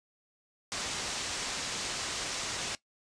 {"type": "low-pass noise", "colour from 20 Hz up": "white", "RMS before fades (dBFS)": -36, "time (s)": [0.72, 2.75], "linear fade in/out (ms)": 0, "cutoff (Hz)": 7400, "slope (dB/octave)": 24, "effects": ["noise-tail reverb RT60 0.1 s tail -18 dB re dry", "resampled to 22050 Hz"]}